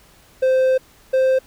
triangle tone pair in turn, 520 / 523 Hz, C5 / C5, -11 / -1 cents, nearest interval unison, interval 10 cents, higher second, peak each -11 dBFS, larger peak neither, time 0.42-0.78 / 1.13-1.39 s, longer first, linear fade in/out 10 ms, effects pink hiss -51 dBFS RMS until 1.46 s

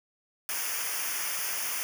white noise with comb filter, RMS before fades -32 dBFS, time 0.49-1.83 s, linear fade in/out 0 ms, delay 0.25 ms, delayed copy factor -0.85, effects none

